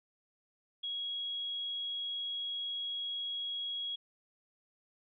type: tone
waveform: sine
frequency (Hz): 3314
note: G#7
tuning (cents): -4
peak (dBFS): -35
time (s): 0.83-3.96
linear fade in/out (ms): 10
effects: none